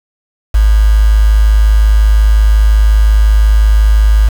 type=tone with quantisation; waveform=sine; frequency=52.8 Hz; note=G#1; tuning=29 cents sharp; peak=-4 dBFS; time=0.54-4.29 s; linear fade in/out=10 ms; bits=4; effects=none